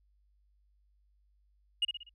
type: tone with echo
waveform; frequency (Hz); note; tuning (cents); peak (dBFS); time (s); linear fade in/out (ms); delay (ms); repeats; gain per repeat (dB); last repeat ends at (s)
sine; 2868; F7; +45; -23; 1.82-1.85; 5; 61; 4; -7; 2.094
effects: tanh soft clip ceiling -24 dBFS + added 50 Hz sine -66 dBFS peak until 2.14 s